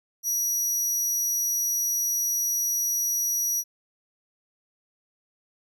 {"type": "tone", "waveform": "sawtooth", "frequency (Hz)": 5800, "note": "F#8", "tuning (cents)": -35, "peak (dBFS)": -21, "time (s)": [0.23, 3.64], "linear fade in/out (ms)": 50, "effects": []}